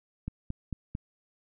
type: click train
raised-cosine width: 5 ms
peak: -21 dBFS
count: 4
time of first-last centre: 0.28-0.951 s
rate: 4.47 Hz
effects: none